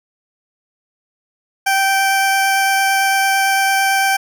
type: tone with vibrato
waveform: 20% pulse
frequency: 779 Hz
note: G5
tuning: 11 cents flat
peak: -8 dBFS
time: 1.66-4.17 s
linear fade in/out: 10 ms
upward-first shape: triangle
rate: 8.9 Hz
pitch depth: 8 cents each way
effects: none